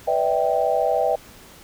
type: chord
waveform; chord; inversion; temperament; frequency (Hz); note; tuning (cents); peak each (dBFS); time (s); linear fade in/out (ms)
sine; E minor seventh; second; equal with one note detuned; 493.9 / 587.3 / 647.6 / 784; B4 / D5 / E5 / G5; 0 / 0 / -31 / 0; -24 / -24 / -22 / -23; 0.07-1.16; 10
effects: pink hiss -46 dBFS RMS until 1.63 s